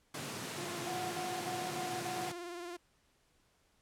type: high-pass noise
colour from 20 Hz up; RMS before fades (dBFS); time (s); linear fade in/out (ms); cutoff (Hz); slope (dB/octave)
pink; -42; 0.14-2.32; 5; 110; 48
type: tone with vibrato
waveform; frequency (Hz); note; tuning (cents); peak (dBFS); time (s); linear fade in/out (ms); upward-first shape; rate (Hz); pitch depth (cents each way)
sawtooth; 349.2; F4; 0; -38; 0.57-2.77; 10; sine; 19; 45
type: tone bursts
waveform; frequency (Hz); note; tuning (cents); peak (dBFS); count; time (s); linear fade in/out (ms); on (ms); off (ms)
sine; 735; F#5; -12; -39; 5; 0.87-2.294; 2; 240; 56
effects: pink hiss -72 dBFS RMS until 3.81 s + low-pass 11000 Hz 12 dB/octave